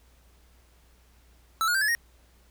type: tone with pitch steps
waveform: square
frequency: 1318.5 / 1437.8 / 1568 / 1709.9 / 1864.6 Hz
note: E6 / F6 / G6 / A6 / A#6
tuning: 0 / +50 / 0 / -50 / 0 cents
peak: -23 dBFS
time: 1.61-1.95 s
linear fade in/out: 0 ms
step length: 68 ms
effects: added 60 Hz sine -57 dBFS peak until 2.5 s + pink hiss -63 dBFS RMS until 2.5 s